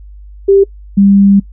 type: tone pair in turn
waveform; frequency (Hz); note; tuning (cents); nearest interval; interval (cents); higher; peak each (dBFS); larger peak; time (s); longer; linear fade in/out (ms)
sine; 393.8 / 198.67; G4 / G3; +8 / +23; octave; 1185; first; -3; neither; 0.48-0.64 / 0.97-1.4; second; 10
effects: noise-tail reverb RT60 0.1 s tail -23 dB re dry + added 50 Hz sine -30 dBFS peak until 1.52 s